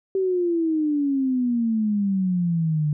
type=exponential sweep; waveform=sine; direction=down; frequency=387.6 to 146.83 Hz; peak=-19 dBFS; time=0.15-2.93 s; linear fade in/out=2 ms; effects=none